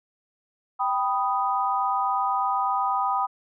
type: chord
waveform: sine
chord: G augmented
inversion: none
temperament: equal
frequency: 784 / 987.8 / 1244.5 Hz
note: G5 / B5 / D#6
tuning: 0 / 0 / 0 cents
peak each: -26 dBFS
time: 0.79-3.27 s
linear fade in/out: 20 ms
effects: none